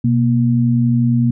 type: tone pair together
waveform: sine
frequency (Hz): 125.07 / 236.1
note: B2 / A#3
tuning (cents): +22 / +22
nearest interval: major seventh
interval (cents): 1100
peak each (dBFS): -14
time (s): 0.04-1.31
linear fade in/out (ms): 5
effects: none